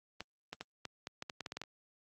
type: clicks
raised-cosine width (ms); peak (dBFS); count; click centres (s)
0.2; -23; 12; 0.206 / 0.53 / 0.61 / 0.853 / 1.071 / 1.224 / 1.298 / 1.407 / 1.462 / 1.521 / 1.57 / 1.616
effects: high-pass 100 Hz 12 dB/octave + Opus 32 kbps